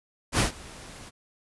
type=noise with ADSR envelope; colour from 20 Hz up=pink; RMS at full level=-21 dBFS; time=0.32-1.11 s; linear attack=72 ms; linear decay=120 ms; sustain=-23 dB; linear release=34 ms; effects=resampled to 24000 Hz